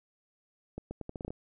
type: accelerating click train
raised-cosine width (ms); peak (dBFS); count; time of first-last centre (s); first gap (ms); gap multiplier
2; -25; 9; 0.78-1.305; 130; 0.79
effects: none